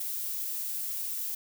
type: noise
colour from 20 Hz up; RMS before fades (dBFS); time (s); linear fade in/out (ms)
violet; -34; 0-1.35; 5
effects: none